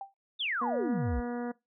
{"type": "tone with exponential decay", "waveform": "sine", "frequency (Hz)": 786, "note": "G5", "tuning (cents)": 4, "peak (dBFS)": -33, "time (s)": [0.01, 0.14], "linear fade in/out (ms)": 2, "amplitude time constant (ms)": 27}
{"type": "exponential sweep", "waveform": "sine", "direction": "down", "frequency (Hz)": [3753, 52], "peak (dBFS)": -29, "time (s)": [0.39, 1.21], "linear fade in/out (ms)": 20}
{"type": "harmonic tone", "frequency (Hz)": 241.2, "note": "B3", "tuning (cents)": -41, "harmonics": [1, 2, 3, 4, 5, 6, 7, 8], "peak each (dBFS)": [-34, -38, -42, -47, -51, -49, -51, -56], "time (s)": [0.61, 1.52], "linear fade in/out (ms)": 10}
{"effects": ["noise-tail reverb RT60 0.2 s tail -21 dB re dry"]}